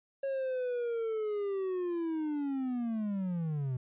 triangle linear sweep, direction down, 550 to 123.47 Hz, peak -29 dBFS, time 0.23-3.77 s, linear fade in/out 5 ms, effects resampled to 8000 Hz

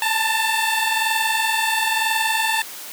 15% pulse tone pair together, 878 / 899 Hz, A5 / A5, -4 / +37 cents, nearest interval unison, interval 41 cents, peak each -15 dBFS, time 0.02-2.62 s, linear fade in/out 2 ms, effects white hiss -35 dBFS RMS until 2.92 s + high-pass 300 Hz 12 dB/octave

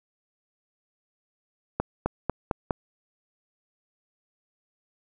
accelerating click train, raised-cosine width 1 ms, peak -10 dBFS, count 5, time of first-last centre 1.8-2.708 s, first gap 260 ms, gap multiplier 0.91, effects none

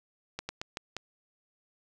slowing click train, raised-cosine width 0.2 ms, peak -18 dBFS, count 5, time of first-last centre 0.39-0.967 s, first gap 100 ms, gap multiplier 1.25, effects none

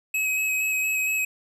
square tone with vibrato, 2553 Hz, D#7, 44 cents sharp, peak -23 dBFS, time 0.14-1.25 s, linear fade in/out 5 ms, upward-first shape square, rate 4.3 Hz, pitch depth 12 cents each way, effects none

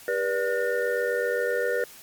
sine tone cluster, 397.2 / 484.9 / 584 / 1444 / 1816 Hz, G4 / B4 / D5 / F#6 / A#6, +23 / -32 / -10 / -43 / -46 cents, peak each -32 / -25 / -31 / -32 / -32 dBFS, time 0.08-1.84 s, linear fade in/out 2 ms, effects white hiss -47 dBFS RMS until 2.02 s + MP3 96 kbps

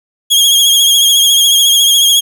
sawtooth tone with vibrato, 3275 Hz, G#7, 25 cents flat, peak -3 dBFS, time 0.3-2.21 s, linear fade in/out 20 ms, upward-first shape sine, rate 14 Hz, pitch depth 43 cents each way, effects none

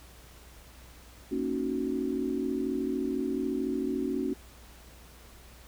sine chord, D# minor seventh, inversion second, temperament equal, 233.1 / 277.2 / 311.1 / 370 Hz, A#3 / C#4 / D#4 / F#4, 0 / 0 / 0 / 0 cents, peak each -35 / -31 / -37 / -33 dBFS, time 1.31-4.34 s, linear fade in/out 10 ms, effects added 60 Hz sine -52 dBFS peak until 5.67 s + pink hiss -54 dBFS RMS until 5.67 s

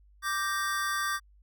square chord, G minor, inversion second, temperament equal, 1174.7 / 1568 / 1864.7 Hz, D6 / G6 / Bb6, 0 / 0 / 0 cents, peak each -32 / -33 / -37 dBFS, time 0.22-1.2 s, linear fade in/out 50 ms, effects added 50 Hz sine -56 dBFS peak until 1.42 s

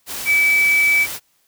sine tone in noise, 2300 Hz, D7, 37 cents flat, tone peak -12 dBFS, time 0.25-1.07 s, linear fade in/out 50 ms, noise white, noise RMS -28 dBFS, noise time 0.06-1.2 s, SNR +13 dB, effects white hiss -62 dBFS RMS until 1.47 s

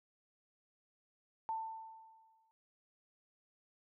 sine tone with exponential decay, 891 Hz, A5, 22 cents sharp, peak -34 dBFS, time 1.49-2.51 s, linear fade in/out 0 ms, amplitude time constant 220 ms, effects none

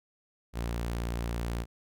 sawtooth tone, 58.27 Hz, A#1, in tune, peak -27 dBFS, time 0.53-1.66 s, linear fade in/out 50 ms, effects none

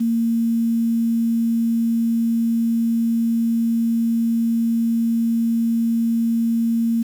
sine tone with quantisation, 230 Hz, A#3, 23 cents flat, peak -16 dBFS, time 0-7.03 s, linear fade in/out 10 ms, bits 7, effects none

